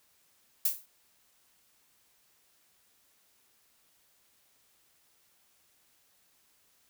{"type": "noise with exponential decay", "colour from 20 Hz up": "violet", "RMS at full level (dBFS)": -23, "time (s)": [0.65, 0.86], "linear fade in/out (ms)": 5, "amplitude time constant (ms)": 44, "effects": ["white hiss -68 dBFS RMS until 6.89 s"]}